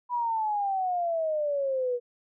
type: exponential sweep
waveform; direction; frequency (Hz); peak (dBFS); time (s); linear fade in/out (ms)
sine; down; 987.8 to 479.8; -25; 0.09-2; 50
effects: none